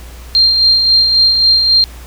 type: tone with tremolo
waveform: sine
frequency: 4186 Hz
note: C8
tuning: in tune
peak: -5 dBFS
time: 0.35-1.84 s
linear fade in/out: 0 ms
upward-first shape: sine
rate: 3.7 Hz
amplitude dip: 40%
effects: added 60 Hz sine -30 dBFS peak until 2.06 s + pink hiss -38 dBFS RMS until 2.06 s